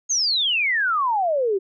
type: exponential sweep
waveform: sine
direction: down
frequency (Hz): 6645 to 370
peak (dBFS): -18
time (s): 0.09-1.59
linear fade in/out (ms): 20
effects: none